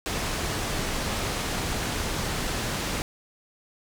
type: low-pass noise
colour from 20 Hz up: pink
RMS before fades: -29 dBFS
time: 0.06-3.02 s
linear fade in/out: 0 ms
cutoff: 9000 Hz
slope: 12 dB/octave
effects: none